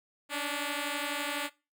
5% pulse beating tone pair, 284.7 / 296.7 Hz, C#4 / D4, +46 / +18 cents, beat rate 12 Hz, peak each -23 / -24 dBFS, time 0.29-1.5 s, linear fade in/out 50 ms, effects noise-tail reverb RT60 0.3 s tail -23 dB re dry

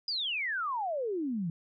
sine exponential sweep, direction down, 5020 to 157.9 Hz, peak -30 dBFS, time 0.08-1.5 s, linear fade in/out 2 ms, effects none

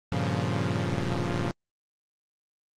sawtooth chord, G half-diminished seventh, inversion none, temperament equal, 98 / 116.54 / 138.59 / 174.61 Hz, G2 / Bb2 / Db3 / F3, 0 / 0 / 0 / 0 cents, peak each -27 dBFS, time 0.12-1.51 s, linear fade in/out 0 ms, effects low-pass 6000 Hz 12 dB/octave + Opus 24 kbps

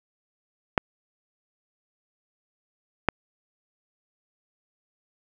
clicks, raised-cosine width 0.5 ms, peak -3 dBFS, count 2, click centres 0.778 / 3.087 s, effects none

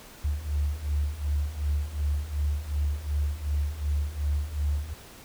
sine beating tone pair, 71.5 / 74.2 Hz, D2 / D2, -46 / +18 cents, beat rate 2.7 Hz, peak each -30 / -27 dBFS, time 0.24-4.94 s, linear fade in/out 10 ms, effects pink hiss -48 dBFS RMS until 5.24 s

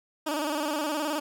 15% pulse tone with vibrato, 300 Hz, D4, 37 cents sharp, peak -21 dBFS, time 0.26-1.2 s, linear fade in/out 10 ms, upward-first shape square, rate 19 Hz, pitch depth 72 cents each way, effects none

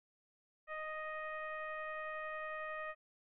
sine tone with frequency modulation, 1244.5 Hz, D#6, in tune, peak -40 dBFS, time 0.67-2.95 s, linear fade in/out 50 ms, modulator 625 Hz, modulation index 1.4, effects none

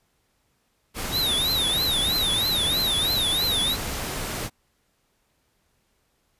pink noise, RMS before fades -30 dBFS, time 0.94-4.5 s, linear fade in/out 50 ms
square tone with vibrato, 3729 Hz, A#7, in tune, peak -22 dBFS, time 1.11-3.77 s, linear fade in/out 50 ms, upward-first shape triangle, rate 3.1 Hz, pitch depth 190 cents each way
effects pink hiss -69 dBFS RMS until 6.39 s + resampled to 32000 Hz

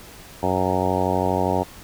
harmonic tone, 92.5 Hz, F#2, in tune, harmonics 1 / 2 / 3 / 4 / 5 / 6 / 7 / 8 / 9 / 10, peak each -28 / -28 / -28 / -28 / -28 / -28 / -28 / -28 / -28 / -28 dBFS, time 0.42-1.64 s, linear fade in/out 20 ms, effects pink hiss -43 dBFS RMS until 1.83 s

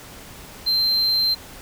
sine tone, 4130 Hz, C8, 23 cents flat, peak -14 dBFS, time 0.66-1.35 s, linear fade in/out 20 ms, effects tanh soft clip ceiling -16 dBFS + pink hiss -41 dBFS RMS until 1.61 s

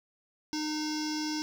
square tone with low-pass filter, 305.7 Hz, D#4, 30 cents flat, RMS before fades -33 dBFS, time 0.53-1.42 s, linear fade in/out 0 ms, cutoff 5400 Hz, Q 9.2, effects 9-bit

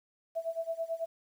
sine tone with tremolo, 659.3 Hz, E5, in tune, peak -29 dBFS, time 0.35-1.06 s, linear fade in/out 20 ms, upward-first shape sine, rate 9.1 Hz, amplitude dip 90%, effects 10-bit

